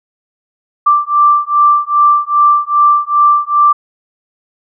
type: beating tone pair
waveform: sine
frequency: 1174.7 / 1177.2 Hz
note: D6 / D6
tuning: 0 / +4 cents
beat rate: 2.5 Hz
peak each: -10 dBFS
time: 0.86-3.73 s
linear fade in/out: 10 ms
effects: none